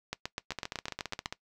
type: two click trains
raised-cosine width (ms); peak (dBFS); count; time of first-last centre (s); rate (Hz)
0.2; -16 / -18; 10 / 13; 0.13-1.259 / 0.52-1.325; 7.97 / 14.9
effects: noise-tail reverb RT60 0.1 s tail -20 dB re dry